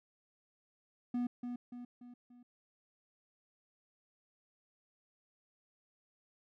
triangle tone with echo, 244.1 Hz, B3, 20 cents flat, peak -30 dBFS, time 1.14-1.27 s, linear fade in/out 5 ms, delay 290 ms, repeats 4, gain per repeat -6 dB, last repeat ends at 2.43 s, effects none

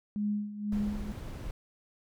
sine tone with tremolo, 207.7 Hz, G#3, in tune, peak -27 dBFS, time 0.16-1.12 s, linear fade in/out 0 ms, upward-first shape sine, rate 2 Hz, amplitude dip 75%
brown noise, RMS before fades -39 dBFS, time 0.72-1.51 s, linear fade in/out 2 ms
effects none

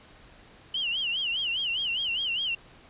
sine tone with vibrato, 2975 Hz, F#7, 9 cents sharp, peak -26 dBFS, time 0.74-2.55 s, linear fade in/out 5 ms, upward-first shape sine, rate 4.9 Hz, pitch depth 160 cents each way, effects pink hiss -53 dBFS RMS until 2.89 s + resampled to 8000 Hz

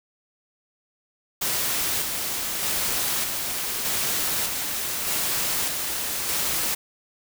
white noise with tremolo, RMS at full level -25 dBFS, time 1.41-6.75 s, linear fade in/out 10 ms, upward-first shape square, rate 0.82 Hz, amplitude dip 30%, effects none

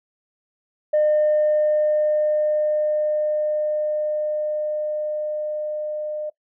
sine tone with level ramp, 606 Hz, D#5, 46 cents flat, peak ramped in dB -13 to -25 dBFS, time 0.93-6.3 s, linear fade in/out 10 ms, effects noise-tail reverb RT60 0.1 s tail -20 dB re dry + tanh soft clip ceiling -12 dBFS

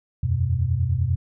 sine chord, E suspended second, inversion none, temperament equal with one note detuned, 82.41 / 92.5 / 125.34 Hz, E2 / F#2 / B2, 0 / 0 / +26 cents, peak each -25 / -23 / -23 dBFS, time 0.23-1.16 s, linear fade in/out 5 ms, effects none

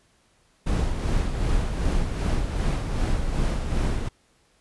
brown noise with tremolo, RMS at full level -22 dBFS, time 0.66-4.09 s, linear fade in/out 10 ms, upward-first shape sine, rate 2.6 Hz, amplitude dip 45%, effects pink hiss -63 dBFS RMS until 4.6 s + resampled to 24000 Hz

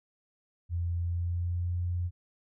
sine tone with pitch glide, 86 to 88.11 Hz, F2 to F2, -26 to +16 cents, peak -28 dBFS, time 0.69-2.11 s, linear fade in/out 50 ms, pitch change +42 cents, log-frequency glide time 0.98-1.76 s, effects none

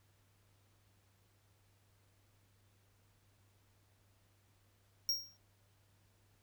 square tone with exponential decay, 5588 Hz, F8, in tune, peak -29 dBFS, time 5.09-5.37 s, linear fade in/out 1 ms, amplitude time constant 59 ms, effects added 99 Hz sine -70 dBFS peak until 6.42 s + pink hiss -74 dBFS RMS until 6.42 s

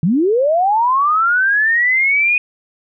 sine linear sweep, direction up, 146.5 to 2489 Hz, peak -11 dBFS, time 0.03-2.38 s, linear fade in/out 2 ms, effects none

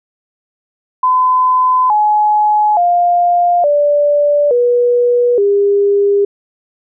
sine tone with pitch steps, 1016 / 844.5 / 702 / 583.5 / 485.1 / 403.2 Hz, B5 / G#5 / F5 / D5 / B4 / G4, +49 / +29 / +9 / -11 / -31 / +49 cents, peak -8 dBFS, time 1.03-6.25 s, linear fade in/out 5 ms, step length 870 ms, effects none

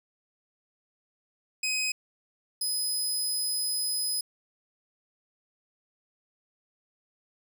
20% pulse tone pair in turn, 2520 / 5040 Hz, D#7 / D#8, +21 / +21 cents, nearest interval octave, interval 1200 cents, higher second, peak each -22 dBFS, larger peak neither, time 1.63-1.92 / 2.61-4.21 s, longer second, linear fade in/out 5 ms, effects none

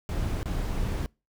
brown noise with dropouts, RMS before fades -29 dBFS, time 0.09-1.06 s, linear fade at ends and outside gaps 0 ms, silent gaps 0.43-0.457 s, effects noise-tail reverb RT60 0.3 s tail -26 dB re dry

